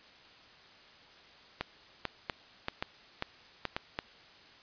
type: clicks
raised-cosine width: 0.3 ms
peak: -16 dBFS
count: 9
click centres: 1.61 / 2.053 / 2.298 / 2.684 / 2.825 / 3.224 / 3.653 / 3.765 / 3.989 s
effects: white hiss -56 dBFS RMS until 4.62 s + resampled to 11025 Hz